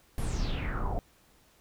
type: noise with low-pass filter sweep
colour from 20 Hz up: brown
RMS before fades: -31 dBFS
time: 0.18-0.99 s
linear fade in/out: 0 ms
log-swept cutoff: 12000 to 620 Hz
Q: 5.5
effects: pink hiss -63 dBFS RMS until 1.6 s